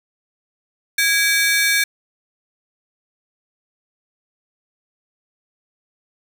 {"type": "ring-modulated tone", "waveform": "sawtooth", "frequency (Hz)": 1975.5, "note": "B6", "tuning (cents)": 0, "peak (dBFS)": -8, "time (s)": [0.98, 1.84], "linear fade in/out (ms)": 5, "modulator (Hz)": 326, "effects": []}